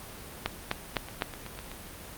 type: two click trains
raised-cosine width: 0.3 ms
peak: -10 / -23 dBFS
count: 4 / 7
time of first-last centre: 0.46-1.221 / 0.96-1.716 s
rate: 3.94 / 7.94 Hz
effects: pink hiss -44 dBFS RMS until 2.17 s + Opus 32 kbps